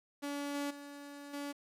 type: tone with level steps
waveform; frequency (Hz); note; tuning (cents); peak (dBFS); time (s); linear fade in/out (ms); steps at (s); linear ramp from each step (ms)
sawtooth; 285.8; D4; -47; -33 / -31 / -43 / -35; 0.22-1.53; 20; 0.54 / 0.7 / 1.33; 10
effects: resampled to 32000 Hz + 10-bit